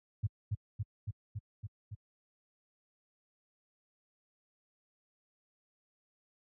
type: tone with echo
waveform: sine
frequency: 104.2 Hz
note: G#2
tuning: 6 cents sharp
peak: -27 dBFS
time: 0.23-0.27 s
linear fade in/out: 10 ms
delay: 280 ms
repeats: 6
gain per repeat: -2 dB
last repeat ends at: 1.95 s
effects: high-pass 60 Hz 12 dB/octave